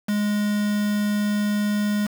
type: tone with quantisation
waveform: triangle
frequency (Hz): 207.7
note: G#3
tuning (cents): 0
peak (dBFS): -18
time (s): 0.08-2.07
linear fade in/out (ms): 10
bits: 5
effects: none